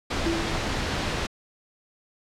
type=noise; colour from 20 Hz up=pink; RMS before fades=-27 dBFS; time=0.1-1.27 s; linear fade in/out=10 ms
type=tone with exponential decay; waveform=sine; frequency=333.1 Hz; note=E4; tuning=18 cents sharp; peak=-21 dBFS; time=0.26-0.86 s; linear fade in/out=1 ms; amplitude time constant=130 ms
effects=low-pass 5000 Hz 12 dB/octave